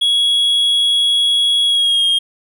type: tone with pitch glide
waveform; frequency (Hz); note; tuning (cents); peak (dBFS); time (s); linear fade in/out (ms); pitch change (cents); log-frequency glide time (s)
triangle; 3337 to 3238; G#7 to G#7; +8 to -45; -10; 0.01-2.19; 10; -53; 1.65-2.06
effects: none